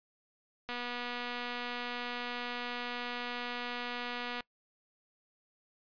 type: click train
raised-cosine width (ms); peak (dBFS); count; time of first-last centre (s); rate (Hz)
0.3; -23; 904; 0.69-4.406; 243
effects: noise-tail reverb RT60 0.1 s tail -23 dB re dry + resampled to 11025 Hz